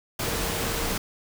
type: tone in noise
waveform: sine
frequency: 459.9 Hz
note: A#4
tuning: 23 cents flat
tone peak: -36 dBFS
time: 0.26-0.92 s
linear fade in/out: 5 ms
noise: pink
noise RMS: -28 dBFS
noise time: 0.19-0.98 s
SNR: -11 dB
effects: none